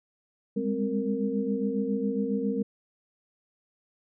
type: tone cluster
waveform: sine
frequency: 200.6 / 207.9 / 261.9 / 463.2 Hz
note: G3 / G#3 / C4 / A#4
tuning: +40 / +2 / +2 / -11 cents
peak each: -31 dBFS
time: 0.56-2.63 s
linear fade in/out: 10 ms
effects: none